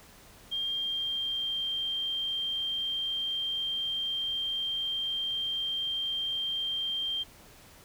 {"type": "tone with pitch glide", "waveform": "sine", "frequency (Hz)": [3200, 3172], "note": ["G7", "G7"], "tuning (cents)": [35, 20], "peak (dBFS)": -29, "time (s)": [0.51, 7.24], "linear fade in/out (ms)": 20, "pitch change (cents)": -15, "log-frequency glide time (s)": [0.66, 1.68], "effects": ["pink hiss -54 dBFS RMS until 7.84 s"]}